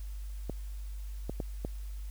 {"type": "clicks", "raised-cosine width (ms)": 2, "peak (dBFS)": -21, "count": 4, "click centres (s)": [0.497, 1.296, 1.402, 1.649], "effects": ["added 50 Hz sine -37 dBFS peak until 2.1 s", "white hiss -59 dBFS RMS until 2.1 s"]}